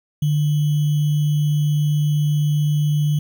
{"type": "tone with sample-and-hold", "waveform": "sine", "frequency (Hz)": 148.7, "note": "D3", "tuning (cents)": 22, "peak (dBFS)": -15, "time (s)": [0.22, 3.19], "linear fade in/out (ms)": 5, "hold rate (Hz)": 3150, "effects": []}